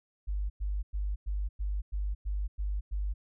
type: tone bursts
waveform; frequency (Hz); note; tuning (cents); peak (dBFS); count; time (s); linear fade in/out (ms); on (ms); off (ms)
sine; 50; G1; +35; -29; 9; 0.27-3.14; 20; 230; 100
effects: none